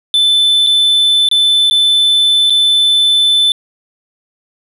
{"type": "tone with dropouts", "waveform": "triangle", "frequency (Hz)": 3520, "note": "A7", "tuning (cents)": 0, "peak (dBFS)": -6, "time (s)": [0.14, 3.52], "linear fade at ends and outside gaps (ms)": 1, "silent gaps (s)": [[0.665, 0.67], [1.288, 1.313], [1.699, 1.71], [2.498, 2.504]], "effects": ["resampled to 32000 Hz", "8-bit"]}